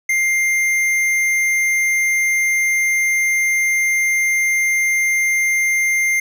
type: tone with tanh clipping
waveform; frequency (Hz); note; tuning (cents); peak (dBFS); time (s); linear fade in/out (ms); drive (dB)
triangle; 2100; C7; +6; -16; 0.09-6.2; 5; 17
effects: none